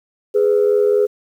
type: tone pair together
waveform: sine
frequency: 415.3 / 499.6 Hz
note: G#4 / B4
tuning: 0 / +20 cents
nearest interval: minor third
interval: 320 cents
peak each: -12 / -16 dBFS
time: 0.34-1.07 s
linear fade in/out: 20 ms
effects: tanh soft clip ceiling -6 dBFS + 8-bit